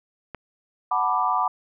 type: click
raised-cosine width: 0.5 ms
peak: -19 dBFS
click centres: 0.347 s
type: chord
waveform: sine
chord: B minor seventh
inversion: second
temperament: equal with one note detuned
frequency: 740 / 880 / 987.8 / 1178.1 Hz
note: F#5 / A5 / B5 / D6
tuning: 0 / 0 / 0 / +5 cents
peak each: -26 / -28 / -24 / -24 dBFS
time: 0.91-1.48 s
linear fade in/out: 5 ms
effects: none